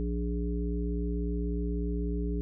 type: harmonic tone with a mistuned harmonic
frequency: 58.2 Hz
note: A#1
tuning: 2 cents flat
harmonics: 1 / 3 / 5 / 7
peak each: -30 / -35 / -37 / -38 dBFS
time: 0-2.41 s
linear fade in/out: 0 ms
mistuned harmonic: 7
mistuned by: +30 cents
effects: none